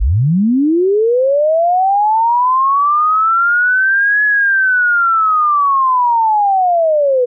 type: linear two-way sweep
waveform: sine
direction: up then down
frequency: 41.2 to 1700 to 482.7 Hz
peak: -9 dBFS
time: 0-7.26 s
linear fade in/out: 20 ms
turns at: 4.24 s
effects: none